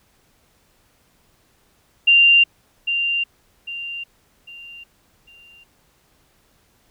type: tone with echo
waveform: sine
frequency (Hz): 2782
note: F7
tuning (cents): -7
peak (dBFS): -9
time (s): 2.07-2.44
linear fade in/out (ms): 10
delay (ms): 800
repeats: 4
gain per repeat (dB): -9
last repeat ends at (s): 5.64
effects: pink hiss -60 dBFS RMS until 6.9 s